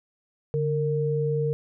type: tone pair together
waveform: sine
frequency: 144.9 / 460 Hz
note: D3 / A#4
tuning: -23 / -23 cents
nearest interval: octave + minor sixth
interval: 2000 cents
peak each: -25 dBFS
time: 0.54-1.53 s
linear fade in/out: 0 ms
effects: none